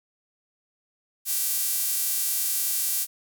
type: tone with high-pass filter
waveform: sawtooth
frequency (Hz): 389.5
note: G4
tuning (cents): -11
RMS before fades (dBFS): -26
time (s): 1.25-3.07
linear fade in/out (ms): 50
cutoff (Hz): 10000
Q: 0.67
effects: none